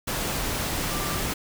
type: tone in noise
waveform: sine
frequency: 1179 Hz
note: D6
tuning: 6 cents sharp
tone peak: -36 dBFS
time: 0.9-1.2 s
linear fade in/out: 10 ms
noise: pink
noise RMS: -28 dBFS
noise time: 0.07-1.34 s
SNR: -11 dB
effects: none